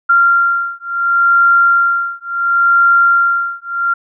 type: beating tone pair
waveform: sine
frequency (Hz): 1384 / 1384.71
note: F6 / F6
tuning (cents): -16 / -15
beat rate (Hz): 0.71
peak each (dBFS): -12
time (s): 0.09-3.94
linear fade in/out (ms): 10
effects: none